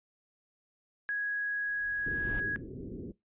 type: tone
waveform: sine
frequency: 1661.2 Hz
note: G#6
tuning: in tune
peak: -30 dBFS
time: 1.09-2.56 s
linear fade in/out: 0 ms
type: noise with exponential growth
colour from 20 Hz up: brown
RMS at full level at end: -35 dBFS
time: 1.48-2.4 s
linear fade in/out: 0 ms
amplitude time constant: 200 ms
type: low-pass noise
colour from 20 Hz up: white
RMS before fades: -42 dBFS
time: 2.06-3.12 s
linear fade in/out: 5 ms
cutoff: 420 Hz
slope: 48 dB/octave
effects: noise-tail reverb RT60 0.2 s tail -22 dB re dry + resampled to 8000 Hz